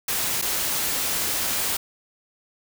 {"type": "noise with dropouts", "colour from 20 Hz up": "white", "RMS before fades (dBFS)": -25, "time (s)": [0.08, 1.77], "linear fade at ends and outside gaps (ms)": 5, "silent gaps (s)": [0.416, 0.422], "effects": []}